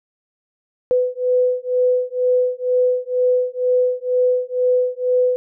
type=beating tone pair; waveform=sine; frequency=499.6 / 501.7 Hz; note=B4 / B4; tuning=+20 / +27 cents; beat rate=2.1 Hz; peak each=-18 dBFS; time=0.91-5.36 s; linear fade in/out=0 ms; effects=none